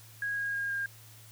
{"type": "tone with pitch steps", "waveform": "sine", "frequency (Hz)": [1647, 1634.7, 1622.4, 1610.3], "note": ["G#6", "G#6", "G#6", "G6"], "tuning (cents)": [-15, -28, -41, 46], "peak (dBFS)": -30, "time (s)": [0.22, 0.86], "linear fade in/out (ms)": 2, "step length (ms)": 160, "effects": ["added 111 Hz sine -53 dBFS peak until 1.31 s", "white hiss -55 dBFS RMS until 1.31 s"]}